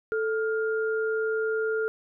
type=tone pair together; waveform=sine; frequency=440 / 1409.1 Hz; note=A4 / F6; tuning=0 / +15 cents; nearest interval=octave + minor sixth; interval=2015 cents; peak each=-25 / -31 dBFS; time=0.12-1.88 s; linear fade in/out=0 ms; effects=none